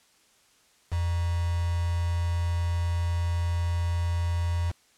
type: tone with quantisation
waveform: sine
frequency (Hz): 85.9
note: F2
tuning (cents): -28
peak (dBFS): -24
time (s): 0.91-4.72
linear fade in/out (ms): 20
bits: 6
effects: white hiss -62 dBFS RMS until 4.97 s + low-pass 9000 Hz 12 dB/octave